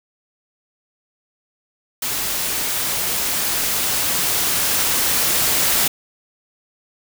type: noise with level ramp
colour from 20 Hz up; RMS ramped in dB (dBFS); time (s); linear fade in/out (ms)
white; -23 to -17; 2.02-5.88; 5
effects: none